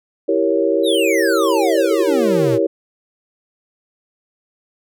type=chord; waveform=sine; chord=E diminished seventh; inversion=none; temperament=equal with one note detuned; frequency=329.6 / 390.9 / 466.2 / 554.4 Hz; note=E4 / G4 / Bb4 / Db5; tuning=0 / -5 / 0 / 0 cents; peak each=-19 dBFS; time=0.28-2.67 s; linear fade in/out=10 ms
type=exponential sweep; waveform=square; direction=down; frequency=4006 to 110 Hz; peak=-20 dBFS; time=0.83-2.59 s; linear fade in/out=50 ms
effects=none